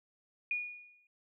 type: tone with exponential decay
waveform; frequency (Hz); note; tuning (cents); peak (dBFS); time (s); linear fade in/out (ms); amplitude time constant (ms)
sine; 2447; D#7; -29; -29; 0.51-1.07; 2; 120
effects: none